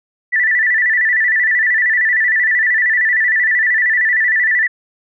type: tone with vibrato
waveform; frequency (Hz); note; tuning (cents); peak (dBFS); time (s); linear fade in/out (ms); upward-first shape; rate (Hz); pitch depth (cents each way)
sine; 1864.7; A#6; 0; -11; 0.32-4.68; 20; square; 13; 85
effects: none